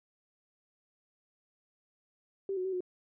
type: tone with pitch steps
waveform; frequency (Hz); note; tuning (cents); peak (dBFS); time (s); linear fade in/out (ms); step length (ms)
sine; 390.2 / 368.1 / 379.7 / 363.4; G4 / F#4 / F#4 / F#4; -8 / -9 / +45 / -31; -31; 2.49-2.806; 2; 79
effects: none

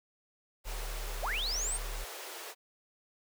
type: high-pass noise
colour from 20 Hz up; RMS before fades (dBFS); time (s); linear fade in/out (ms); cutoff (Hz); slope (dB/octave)
pink; -44; 0.64-2.55; 50; 370; 48
type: tone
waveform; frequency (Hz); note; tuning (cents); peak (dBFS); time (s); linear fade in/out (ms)
triangle; 36.58; D1; -6; -34; 0.65-2.05; 20
type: linear sweep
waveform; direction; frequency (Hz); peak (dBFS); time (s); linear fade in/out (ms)
sine; up; 382.8 to 9010; -32; 1.22-1.78; 20
effects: none

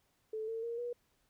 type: tone with pitch steps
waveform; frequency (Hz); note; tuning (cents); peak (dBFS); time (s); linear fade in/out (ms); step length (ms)
sine; 436.8 / 451.4 / 466.5 / 482.1; A4 / A4 / A#4 / B4; -13 / +44 / +1 / -42; -36; 0.33-0.93; 5; 150
effects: pink hiss -75 dBFS RMS until 1.29 s

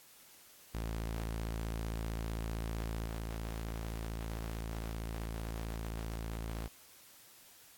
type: tone with level steps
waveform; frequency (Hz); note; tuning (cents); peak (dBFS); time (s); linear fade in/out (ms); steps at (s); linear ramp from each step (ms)
sawtooth; 55.5; A1; +16; -32 / -34; 0.74-6.68; 10; 3.06; 5
effects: white hiss -59 dBFS RMS until 7.77 s + AAC 64 kbps

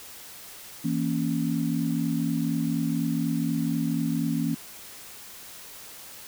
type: chord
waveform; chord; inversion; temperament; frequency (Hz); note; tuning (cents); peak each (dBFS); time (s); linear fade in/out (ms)
sine; A# diminished; second; equal; 164.81 / 233.1 / 277.2; E3 / A#3 / C#4; 0 / 0 / 0; -28; 0.84-4.55; 10
effects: white hiss -44 dBFS RMS until 6.27 s

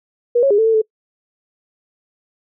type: tone with pitch steps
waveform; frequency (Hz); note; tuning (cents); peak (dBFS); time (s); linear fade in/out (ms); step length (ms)
sine; 480.3 / 549 / 409.7 / 444.1 / 448.3 / 436.6; B4 / C#5 / G#4 / A4 / A4 / A4; -48 / -17 / -24 / +16 / +32 / -13; -10; 0.35-0.818; 10; 78
effects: noise-tail reverb RT60 0.1 s tail -25 dB re dry

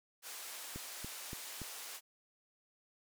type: band-pass noise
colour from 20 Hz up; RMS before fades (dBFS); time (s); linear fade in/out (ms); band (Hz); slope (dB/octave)
white; -47; 0.22-2.01; 50; 520 to 13000; 12
type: click train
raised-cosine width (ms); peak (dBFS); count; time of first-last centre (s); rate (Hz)
3; -31; 4; 0.76-1.617; 3.5
effects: none

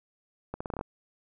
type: accelerating click train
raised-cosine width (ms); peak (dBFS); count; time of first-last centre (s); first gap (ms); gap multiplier
1; -20; 8; 0.54-0.811; 65; 0.82
effects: none

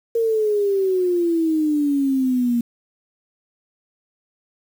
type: exponential sweep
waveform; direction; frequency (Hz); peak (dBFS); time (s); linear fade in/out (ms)
sine; down; 463.9 to 234.5; -16; 0.15-2.61; 5
effects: 7-bit

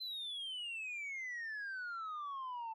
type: exponential sweep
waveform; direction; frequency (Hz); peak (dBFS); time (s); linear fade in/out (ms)
sine; down; 4105 to 880; -38; 0-2.74; 20
effects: tanh soft clip ceiling -39 dBFS

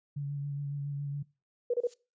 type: tone with vibrato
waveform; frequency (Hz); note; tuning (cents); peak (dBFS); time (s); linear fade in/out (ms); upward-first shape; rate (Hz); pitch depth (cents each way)
sine; 142.4; C#3; +47; -32; 0.16-1.23; 10; sine; 7.2; 20
type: tone bursts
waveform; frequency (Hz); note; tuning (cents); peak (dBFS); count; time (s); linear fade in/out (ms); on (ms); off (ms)
sine; 483.7; B4; -36; -25; 3; 1.7-1.872; 5; 38; 29
type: noise with exponential growth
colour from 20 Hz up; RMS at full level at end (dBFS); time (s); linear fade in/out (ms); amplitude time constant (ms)
violet; -40; 1.76-1.94; 5; 37
effects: noise-tail reverb RT60 0.3 s tail -22 dB re dry + resampled to 16000 Hz

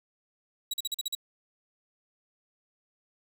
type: tone bursts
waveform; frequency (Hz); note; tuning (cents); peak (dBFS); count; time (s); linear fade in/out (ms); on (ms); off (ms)
sawtooth; 3874; B7; -34; -26; 7; 0.71-1.151; 5; 27; 42
effects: none

